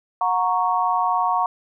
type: chord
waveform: sine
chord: F# major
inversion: none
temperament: equal with one note detuned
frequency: 728.1 / 932.3 / 1108.7 Hz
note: F#5 / A#5 / C#6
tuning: -28 / 0 / 0 cents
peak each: -22 dBFS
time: 0.21-1.46 s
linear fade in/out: 2 ms
effects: none